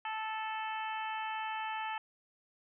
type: harmonic tone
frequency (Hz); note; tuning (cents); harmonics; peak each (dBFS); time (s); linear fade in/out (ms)
438.1; A4; -7; 2 / 3 / 4 / 5 / 6 / 7; -37 / -44 / -44 / -49 / -45 / -49; 0.05-1.98; 2
effects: none